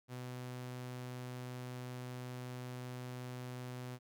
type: tone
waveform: sawtooth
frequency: 125.3 Hz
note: B2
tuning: 25 cents sharp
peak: -39 dBFS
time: 0.08-3.99 s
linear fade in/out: 50 ms
effects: none